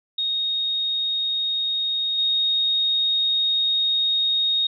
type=tone with level steps; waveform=sine; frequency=3729 Hz; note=A#7; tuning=in tune; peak=-21 / -18 dBFS; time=0.18-4.67 s; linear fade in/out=5 ms; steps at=2.18 s; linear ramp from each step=5 ms; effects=none